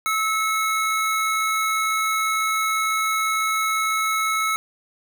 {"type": "tone pair together", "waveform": "square", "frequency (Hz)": [1300, 2186], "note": ["E6", "C#7"], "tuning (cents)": [-24, -25], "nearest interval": "major sixth", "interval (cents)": 899, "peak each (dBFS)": [-22, -26], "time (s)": [0.06, 4.56], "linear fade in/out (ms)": 0, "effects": []}